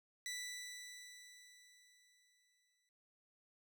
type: tone with exponential decay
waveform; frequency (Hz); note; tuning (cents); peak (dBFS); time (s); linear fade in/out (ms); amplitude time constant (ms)
15% pulse; 1975.5; B6; 0; -35; 0.26-2.89; 1; 570
effects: none